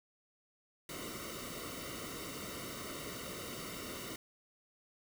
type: noise with comb filter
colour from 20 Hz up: pink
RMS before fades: -44 dBFS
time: 0.89-4.16 s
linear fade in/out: 2 ms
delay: 1.2 ms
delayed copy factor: -0.85
effects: none